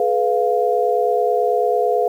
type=chord; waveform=sine; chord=F diminished; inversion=first; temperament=equal with one note detuned; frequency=424.8 / 493.9 / 698.5 Hz; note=Ab4 / Cb5 / F5; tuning=+39 / 0 / 0 cents; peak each=-19 dBFS; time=0-2.08 s; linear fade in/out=2 ms; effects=8-bit